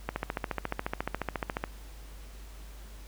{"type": "click train", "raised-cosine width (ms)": 0.5, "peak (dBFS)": -15, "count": 23, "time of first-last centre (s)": [0.09, 1.639], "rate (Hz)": 14.2, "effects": ["added 50 Hz sine -44 dBFS peak until 3.07 s", "pink hiss -54 dBFS RMS until 3.07 s"]}